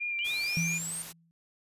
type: tone with vibrato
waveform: sine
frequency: 2391 Hz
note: D7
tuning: 30 cents sharp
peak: -30 dBFS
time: 0-0.79 s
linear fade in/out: 20 ms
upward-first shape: sine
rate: 4.2 Hz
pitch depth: 23 cents each way
type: linear sweep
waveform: sine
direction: up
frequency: 2794 to 8880 Hz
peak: -34 dBFS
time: 0.19-1.02 s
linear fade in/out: 0 ms
type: noise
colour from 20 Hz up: white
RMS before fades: -43 dBFS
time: 0.24-1.13 s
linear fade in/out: 20 ms
type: tone with exponential decay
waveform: sine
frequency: 166.1 Hz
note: E3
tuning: 13 cents sharp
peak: -26 dBFS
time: 0.57-1.31 s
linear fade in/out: 0 ms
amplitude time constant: 160 ms
effects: resampled to 32000 Hz